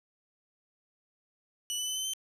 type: tone with pitch steps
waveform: 20% pulse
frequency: 2960 / 2993 / 3026 / 3059 / 3093 Hz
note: F#7 / F#7 / F#7 / G7 / G7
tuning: 0 / +19 / +38 / -43 / -24 cents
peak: -26 dBFS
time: 1.7-2.135 s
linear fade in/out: 0 ms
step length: 87 ms
effects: none